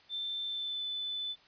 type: tone with pitch glide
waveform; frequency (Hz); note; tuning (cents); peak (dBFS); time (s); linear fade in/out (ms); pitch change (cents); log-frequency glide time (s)
sine; 3553 to 3506; A7 to A7; +16 to -7; -34; 0.09-1.36; 50; -23; 0.45-0.85
effects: white hiss -61 dBFS RMS until 1.47 s + resampled to 11025 Hz